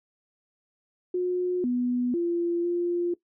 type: tone with pitch steps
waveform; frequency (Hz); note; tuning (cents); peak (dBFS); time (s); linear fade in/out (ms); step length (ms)
sine; 360.8 / 246.5 / 343.5 / 348.5; F#4 / B3 / F4 / F4; -44 / -3 / -29 / -4; -23; 1.14-3.14; 5; 500
effects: noise-tail reverb RT60 0.1 s tail -18 dB re dry